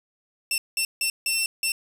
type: tone bursts at uneven times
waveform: 15% pulse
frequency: 2697 Hz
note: E7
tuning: 39 cents sharp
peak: -15 dBFS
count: 5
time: 0.51-0.58 / 0.77-0.85 / 1.01-1.1 / 1.26-1.46 / 1.63-1.72 s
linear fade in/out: 2 ms
effects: 7-bit